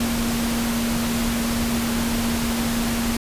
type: tone in noise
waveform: sine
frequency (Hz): 233.1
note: A#3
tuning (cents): 0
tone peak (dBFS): -22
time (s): 0-3.17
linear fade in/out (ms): 5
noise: pink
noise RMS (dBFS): -26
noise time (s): 0-3.17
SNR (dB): +1
effects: resampled to 32000 Hz